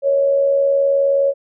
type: tone with amplitude modulation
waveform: sine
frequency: 554.4 Hz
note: C#5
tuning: in tune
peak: -10 dBFS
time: 0.02-1.34 s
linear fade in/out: 50 ms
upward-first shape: sine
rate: 79.5 Hz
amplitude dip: 45%
effects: none